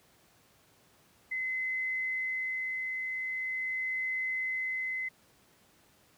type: tone with tremolo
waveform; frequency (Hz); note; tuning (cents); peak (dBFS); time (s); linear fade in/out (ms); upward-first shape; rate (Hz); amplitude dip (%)
sine; 2044; C7; -41; -30; 1.31-5.09; 10; sine; 0.43; 25
effects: pink hiss -64 dBFS RMS until 6.17 s + high-pass 80 Hz 12 dB/octave